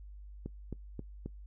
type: click train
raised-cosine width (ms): 3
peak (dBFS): -26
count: 4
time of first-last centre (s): 0.46-1.26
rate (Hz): 3.75
effects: noise-tail reverb RT60 0.1 s tail -21 dB re dry + added 50 Hz sine -46 dBFS peak until 1.46 s